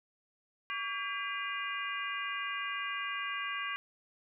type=harmonic tone with a mistuned harmonic; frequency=402.3 Hz; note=G4; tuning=45 cents sharp; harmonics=3 / 4 / 5 / 6 / 7; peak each=-39 / -40 / -41 / -42 / -42 dBFS; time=0.7-3.76 s; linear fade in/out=0 ms; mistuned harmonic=3; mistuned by=-100 cents; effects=none